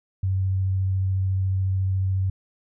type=tone with vibrato; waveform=sine; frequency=95 Hz; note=F#2; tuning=46 cents sharp; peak=-20 dBFS; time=0.23-2.3 s; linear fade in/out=5 ms; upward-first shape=sine; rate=14 Hz; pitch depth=10 cents each way; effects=none